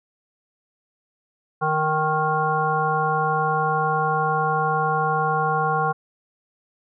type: harmonic tone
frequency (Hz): 155.56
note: D#3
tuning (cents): 0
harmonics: 1 / 3 / 5 / 7 / 9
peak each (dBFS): -27 / -27 / -23 / -24 / -27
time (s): 1.61-5.93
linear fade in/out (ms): 20
effects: none